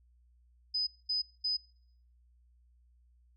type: tone bursts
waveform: sine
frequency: 5010 Hz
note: D#8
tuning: 11 cents sharp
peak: -29 dBFS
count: 3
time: 0.74-1.57 s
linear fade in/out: 10 ms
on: 130 ms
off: 220 ms
effects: noise-tail reverb RT60 0.7 s tail -24 dB re dry + added 60 Hz sine -62 dBFS peak until 3.36 s